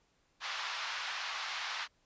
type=band-pass noise; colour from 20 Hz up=pink; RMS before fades=-39 dBFS; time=0.4-1.88 s; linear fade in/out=50 ms; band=940 to 5000 Hz; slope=24 dB/octave; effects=pink hiss -73 dBFS RMS until 2.05 s + resampled to 16000 Hz